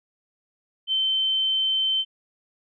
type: tone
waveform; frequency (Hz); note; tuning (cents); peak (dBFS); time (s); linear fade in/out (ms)
sine; 3090; G7; -26; -20; 0.87-2.05; 50
effects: none